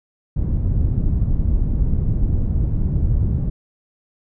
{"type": "low-pass noise", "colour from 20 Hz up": "pink", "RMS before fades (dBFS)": -18, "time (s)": [0.36, 3.5], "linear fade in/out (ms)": 10, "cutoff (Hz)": 140, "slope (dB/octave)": 12, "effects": []}